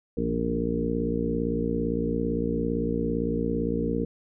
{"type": "harmonic tone with a mistuned harmonic", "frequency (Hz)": 57.7, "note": "A#1", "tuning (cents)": -17, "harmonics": [1, 2, 3, 4, 5, 6, 7, 8], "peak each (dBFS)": [-34, -38, -32, -30, -31, -38, -35, -30], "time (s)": [0.17, 4.05], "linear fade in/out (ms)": 5, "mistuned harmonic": 3, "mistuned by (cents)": -40, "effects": []}